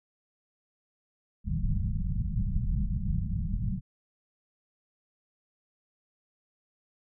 pink low-pass noise, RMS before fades -29 dBFS, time 1.44-3.81 s, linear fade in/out 50 ms, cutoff 210 Hz, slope 96 dB/octave, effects none

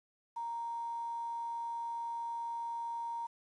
sine tone with quantisation, 932.3 Hz, A#5, in tune, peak -36 dBFS, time 0.36-3.27 s, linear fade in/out 10 ms, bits 10, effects resampled to 22050 Hz

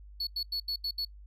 triangle tone bursts at uneven times, 4406 Hz, C#8, 11 cents flat, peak -29 dBFS, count 6, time 0.2-0.27 / 0.36-0.43 / 0.52-0.6 / 0.68-0.76 / 0.84-0.91 / 0.98-1.05 s, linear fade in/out 5 ms, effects noise-tail reverb RT60 0.1 s tail -24 dB re dry + added 50 Hz sine -47 dBFS peak until 1.26 s

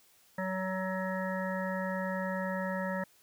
harmonic tone, 187.9 Hz, F#3, 27 cents sharp, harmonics 1 / 3 / 5 / 7 / 9 / 10, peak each -35 / -36 / -40 / -44 / -42 / -42 dBFS, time 0.38-3.04 s, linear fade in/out 5 ms, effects white hiss -64 dBFS RMS until 3.22 s

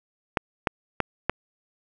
clicks, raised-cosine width 0.5 ms, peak -6 dBFS, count 4, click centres 0.372 / 0.672 / 1.003 / 1.296 s, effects none

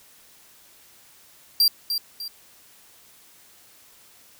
45% pulse tone with echo, 4735 Hz, D8, 13 cents sharp, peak -14 dBFS, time 1.6-1.68 s, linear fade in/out 2 ms, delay 300 ms, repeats 2, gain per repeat -8 dB, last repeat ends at 2.28 s, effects white hiss -53 dBFS RMS until 4.39 s

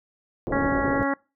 white low-pass noise, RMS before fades -29 dBFS, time 0.47-1.03 s, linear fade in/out 0 ms, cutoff 530 Hz, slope 24 dB/octave
harmonic tone, 277.2 Hz, C#4, in tune, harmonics 1 / 2 / 3 / 4 / 5 / 6 / 7, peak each -25 / -28 / -30 / -31 / -32 / -33 / -33 dBFS, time 0.52-1.14 s, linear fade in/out 5 ms
effects noise-tail reverb RT60 0.3 s tail -24 dB re dry

